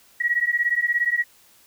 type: beating tone pair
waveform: sine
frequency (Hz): 1906 / 1923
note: A#6 / B6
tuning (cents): +38 / -47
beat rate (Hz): 17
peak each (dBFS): -22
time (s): 0.2-1.24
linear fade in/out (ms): 10
effects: white hiss -55 dBFS RMS until 1.66 s